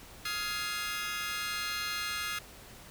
20% pulse chord, F minor seventh, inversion third, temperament just, 1257.2 / 1396.9 / 1676.3 / 2095 Hz, Eb6 / F6 / Ab6 / C7, +18 / 0 / +16 / +2 cents, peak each -34 dBFS, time 0.25-2.39 s, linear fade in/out 5 ms, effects pink hiss -51 dBFS RMS until 2.9 s

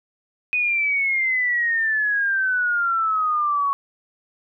sine exponential sweep, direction down, 2501 to 1108.7 Hz, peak -18 dBFS, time 0.53-3.73 s, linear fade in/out 0 ms, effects none

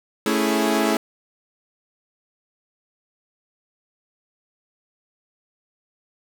sawtooth chord, A major seventh, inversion none, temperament equal, 220 / 277.2 / 329.6 / 415.3 Hz, A3 / C#4 / E4 / G#4, 0 / 0 / 0 / 0 cents, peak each -19 / -21 / -20 / -21 dBFS, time 0.26-0.97 s, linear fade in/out 2 ms, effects none

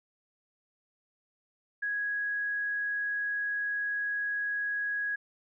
sine tone, 1661.2 Hz, G#6, in tune, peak -29 dBFS, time 1.82-5.16 s, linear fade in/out 10 ms, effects none

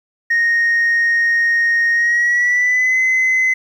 sine tone with pitch glide, 1861 to 2041 Hz, A#6 to C7, -3 to -44 cents, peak -10 dBFS, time 0.3-3.54 s, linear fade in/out 10 ms, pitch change +159 cents, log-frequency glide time 1.93-2.99 s, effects tanh soft clip ceiling -10 dBFS + 8-bit

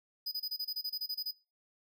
square tone bursts, 4978 Hz, D#8, in tune, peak -34 dBFS, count 13, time 0.26-1.314 s, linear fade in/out 10 ms, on 58 ms, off 25 ms, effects noise-tail reverb RT60 0.3 s tail -21 dB re dry

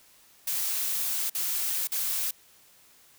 blue noise with dropouts, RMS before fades -29 dBFS, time 0.47-2.31 s, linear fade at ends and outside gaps 5 ms, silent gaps 1.298-1.348 / 1.873-1.918 s, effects white hiss -58 dBFS RMS until 3.18 s

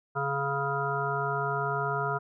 harmonic tone, 139.7 Hz, C#3, 14 cents sharp, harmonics 1 / 3 / 5 / 7 / 9 / 10, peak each -34 / -34 / -34 / -34 / -34 / -34 dBFS, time 0.15-2.19 s, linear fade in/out 20 ms, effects none

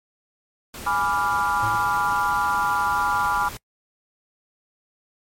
pink noise, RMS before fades -36 dBFS, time 0.74-3.57 s, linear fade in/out 2 ms
sine chord, G# diminished seventh, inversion none, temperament equal, 830.6 / 987.8 / 1174.7 / 1396.9 Hz, G#5 / B5 / D6 / F6, 0 / 0 / 0 / 0 cents, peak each -25 dBFS, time 0.86-3.49 s, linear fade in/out 10 ms
square tone with exponential decay, 110.1 Hz, A2, 2 cents sharp, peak -27 dBFS, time 1.63-2.14 s, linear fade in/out 0 ms, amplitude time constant 110 ms
effects noise-tail reverb RT60 0.1 s tail -24 dB re dry + MP3 64 kbps

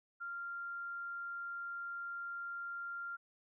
sine tone, 1390 Hz, F6, 9 cents flat, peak -40 dBFS, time 0.2-3.17 s, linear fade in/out 20 ms, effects none

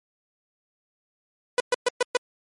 sawtooth tone bursts, 493.9 Hz, B4, in tune, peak -14 dBFS, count 5, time 1.58-2.17 s, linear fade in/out 2 ms, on 22 ms, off 120 ms, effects MP3 48 kbps

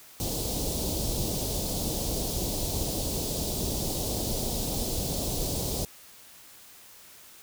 pink band-stop noise, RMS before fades -30 dBFS, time 0.2-5.85 s, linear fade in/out 0 ms, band 720 to 3800 Hz, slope 24 dB/octave, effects white hiss -51 dBFS RMS until 7.42 s

